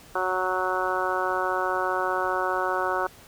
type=harmonic tone; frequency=185 Hz; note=F#3; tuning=in tune; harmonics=2 / 3 / 4 / 5 / 6 / 7 / 8; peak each=-31 / -31 / -31 / -31 / -31 / -31 / -31 dBFS; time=0.15-3.07 s; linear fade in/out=5 ms; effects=pink hiss -50 dBFS RMS until 3.27 s

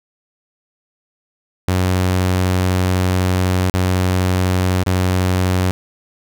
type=tone with dropouts; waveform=sawtooth; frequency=92 Hz; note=F#2; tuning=9 cents flat; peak=-10 dBFS; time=1.68-5.71 s; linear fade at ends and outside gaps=0 ms; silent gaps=3.698-3.74 / 4.835-4.863 s; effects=none

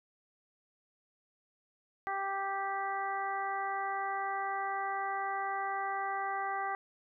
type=harmonic tone; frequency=392 Hz; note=G4; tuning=in tune; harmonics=1 / 2 / 3 / 4 / 5; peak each=-45 / -35 / -38 / -42 / -42 dBFS; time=2.07-6.75 s; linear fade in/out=0 ms; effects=none

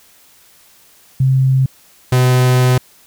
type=tone pair in turn; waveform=sine / 45% pulse; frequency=132.2 / 126.66 Hz; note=C3 / B2; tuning=+18 / +44 cents; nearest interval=minor second; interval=74 cents; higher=first; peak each=-9 dBFS; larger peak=neither; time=1.2-1.66 / 2.12-2.78 s; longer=second; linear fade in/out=5 ms; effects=white hiss -48 dBFS RMS until 3.06 s

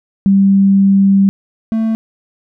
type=tone pair in turn; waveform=sine / triangle; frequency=196 / 222.7 Hz; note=G3 / A3; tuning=0 / +21 cents; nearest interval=major second; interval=221 cents; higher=second; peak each=-6 / -10 dBFS; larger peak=first; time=0.26-1.29 / 1.72-1.95 s; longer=first; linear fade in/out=0 ms; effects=none

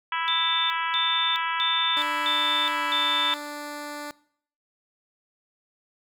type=harmonic tone; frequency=329.6 Hz; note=E4; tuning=in tune; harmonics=3 / 4 / 5 / 6 / 7 / 8 / 9 / 10; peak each=-29 / -31 / -33 / -35 / -36 / -37 / -38 / -39 dBFS; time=0.12-3.34 s; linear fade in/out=2 ms
type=tone bursts; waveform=sine; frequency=3565 Hz; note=A7; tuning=22 cents sharp; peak=-23 dBFS; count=5; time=0.28-3.34 s; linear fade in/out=0 ms; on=420 ms; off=240 ms
type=tone with pitch glide; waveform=10% pulse; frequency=296.8 to 293.7 Hz; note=D4 to D4; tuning=+18 to 0 cents; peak=-25 dBFS; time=1.97-4.11 s; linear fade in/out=0 ms; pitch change=-18 cents; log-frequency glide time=2.71-2.84 s
effects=noise-tail reverb RT60 0.6 s tail -21 dB re dry

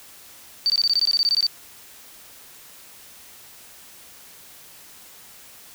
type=tone bursts; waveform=sine; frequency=4600 Hz; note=D8; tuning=37 cents flat; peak=-16 dBFS; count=14; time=0.66-1.466 s; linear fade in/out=0 ms; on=39 ms; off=20 ms; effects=white hiss -46 dBFS RMS until 5.74 s

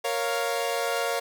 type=chord; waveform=sawtooth; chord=Bb minor; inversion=none; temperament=equal; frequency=466.2 / 554.4 / 698.5 Hz; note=Bb4 / Db5 / F5; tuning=0 / 0 / 0 cents; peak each=-26 dBFS; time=0.04-1.2 s; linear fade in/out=10 ms; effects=none

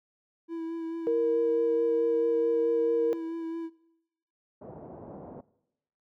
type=tone with vibrato; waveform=triangle; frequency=329.6 Hz; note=E4; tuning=in tune; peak=-30 dBFS; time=0.48-3.7 s; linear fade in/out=50 ms; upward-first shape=sine; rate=4.6 Hz; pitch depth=19 cents each way
type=tone; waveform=sine; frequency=466.2 Hz; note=A#4; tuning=in tune; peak=-23 dBFS; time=1.07-3.13 s; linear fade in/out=0 ms
type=low-pass noise; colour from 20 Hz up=pink; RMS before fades=-41 dBFS; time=4.61-5.41 s; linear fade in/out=10 ms; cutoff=780 Hz; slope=24 dB/octave
effects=noise-tail reverb RT60 0.9 s tail -21 dB re dry + high-pass 150 Hz 12 dB/octave

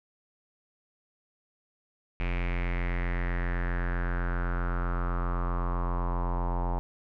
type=tone with low-pass filter sweep; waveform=square; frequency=43.88 Hz; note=F1; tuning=9 cents sharp; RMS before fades=-29 dBFS; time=2.2-6.79 s; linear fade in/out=0 ms; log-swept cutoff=2400 to 890 Hz; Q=5.2; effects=none

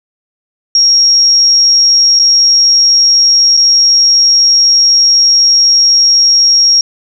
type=tone with dropouts; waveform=sine; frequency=5588 Hz; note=F8; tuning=in tune; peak=-4 dBFS; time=0.75-6.81 s; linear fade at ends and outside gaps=2 ms; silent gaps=2.191-2.196 / 3.569-3.573 s; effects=none

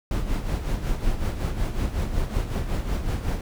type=noise with tremolo; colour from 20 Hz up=brown; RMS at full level=-23 dBFS; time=0.11-3.41 s; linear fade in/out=2 ms; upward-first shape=sine; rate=5.4 Hz; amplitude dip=60%; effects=none

